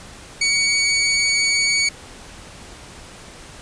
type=tone; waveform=20% pulse; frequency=2247 Hz; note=C#7; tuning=23 cents sharp; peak=-11 dBFS; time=0.41-1.89 s; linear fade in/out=5 ms; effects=pink hiss -40 dBFS RMS until 3.61 s + resampled to 22050 Hz